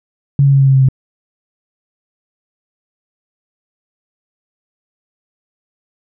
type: tone with pitch steps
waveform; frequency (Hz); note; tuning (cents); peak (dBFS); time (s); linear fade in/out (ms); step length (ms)
sine; 140 / 138.63 / 137.28 / 135.94 / 134.61 / 133.29 / 131.99; C#3 / C#3 / C#3 / C#3 / C3 / C3 / C3; +18 / 0 / -16 / -33 / +50 / +32 / +16; -6; 0.39-0.887; 2; 71
effects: none